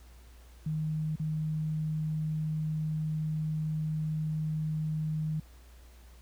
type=tone with dropouts; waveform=sine; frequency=155.56 Hz; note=D#3; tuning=in tune; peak=-29 dBFS; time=0.66-5.4 s; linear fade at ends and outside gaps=5 ms; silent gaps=1.158-1.197 s; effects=added 60 Hz sine -51 dBFS peak until 6.21 s + pink hiss -61 dBFS RMS until 6.21 s